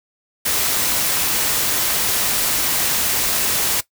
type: noise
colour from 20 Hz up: white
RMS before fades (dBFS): -19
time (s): 0.45-3.81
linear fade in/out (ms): 10
effects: noise-tail reverb RT60 0.1 s tail -17 dB re dry